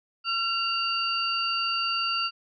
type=tone cluster; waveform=sine; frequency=1362 / 2780 / 4623 Hz; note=F6 / F7 / D8; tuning=-44 / -9 / -28 cents; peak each=-29 dBFS; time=0.24-2.31 s; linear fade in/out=50 ms; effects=none